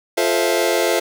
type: chord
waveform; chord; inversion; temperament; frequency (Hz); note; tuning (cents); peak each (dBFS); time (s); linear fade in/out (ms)
sawtooth; F major seventh; none; just; 349.2 / 436.5 / 523.8 / 654.8; F4 / A4 / C5 / E5; 0 / -14 / +2 / -12; -17; 0.17-1; 10
effects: none